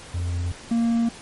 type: tone pair in turn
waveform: triangle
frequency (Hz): 87.31 / 232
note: F2 / A#3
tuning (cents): 0 / -8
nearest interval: octave + perfect fourth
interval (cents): 1692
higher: second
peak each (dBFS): -21 / -16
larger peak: second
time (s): 0.14-0.52 / 0.71-1.09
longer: neither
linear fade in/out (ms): 5
effects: pink hiss -42 dBFS RMS until 1.21 s + MP3 48 kbps